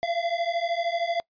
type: beating tone pair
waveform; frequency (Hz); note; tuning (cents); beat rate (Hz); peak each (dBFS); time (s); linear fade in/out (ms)
square; 675 / 688; E5 / F5; +41 / -26; 13; -29 / -28; 0.03-1.2; 0
effects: noise-tail reverb RT60 0.1 s tail -24 dB re dry + resampled to 11025 Hz